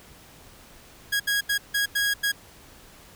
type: tone bursts at uneven times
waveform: sawtooth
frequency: 1648 Hz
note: G#6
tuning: 14 cents flat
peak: -18 dBFS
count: 6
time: 1.12-1.2 / 1.27-1.41 / 1.49-1.58 / 1.74-1.86 / 1.95-2.14 / 2.23-2.32 s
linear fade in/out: 10 ms
effects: pink hiss -50 dBFS RMS until 3.15 s